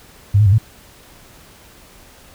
sine tone with pitch steps, 100.5 / 106.8 / 95.5 / 110 Hz, G2 / G#2 / G2 / A2, +44 / +49 / -45 / 0 cents, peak -8 dBFS, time 0.34-0.584 s, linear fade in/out 10 ms, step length 61 ms, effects pink hiss -45 dBFS RMS until 2.34 s

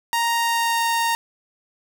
sawtooth tone with pitch glide, 932.3 to 925.3 Hz, A#5 to A#5, 0 to -13 cents, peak -15 dBFS, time 0.13-1.15 s, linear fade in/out 0 ms, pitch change -13 cents, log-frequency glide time 0.32-0.82 s, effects 9-bit

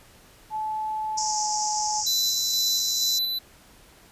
sine tone with pitch glide, 865 to 851.1 Hz, A5 to G#5, -30 to +42 cents, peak -26 dBFS, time 0.5-2.04 s, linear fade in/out 50 ms, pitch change -28 cents, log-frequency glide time 1.19-1.41 s
pink band-pass noise, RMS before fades -29 dBFS, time 1.17-3.19 s, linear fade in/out 10 ms, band 5100 to 7300 Hz, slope 96 dB/octave
square tone with tremolo, 3993 Hz, B7, 18 cents sharp, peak -23 dBFS, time 2.06-3.39 s, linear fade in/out 10 ms, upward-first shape square, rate 2.1 Hz, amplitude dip 30%
effects pink hiss -53 dBFS RMS until 4.11 s + resampled to 32000 Hz

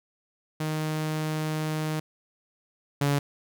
sawtooth tone pair in turn, 155.4 / 142.48 Hz, D#3 / C#3, -2 / +48 cents, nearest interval major second, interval 150 cents, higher first, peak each -23 / -18 dBFS, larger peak second, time 0.6-2 / 3.01-3.19 s, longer first, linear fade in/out 5 ms, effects none

